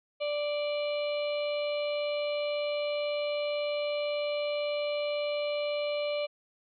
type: harmonic tone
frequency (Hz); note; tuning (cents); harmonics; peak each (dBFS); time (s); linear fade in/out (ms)
587.3; D5; 0; 1 / 2 / 4 / 5 / 6 / 7; -29 / -45 / -40 / -42 / -49 / -45; 0.2-6.27; 20
effects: none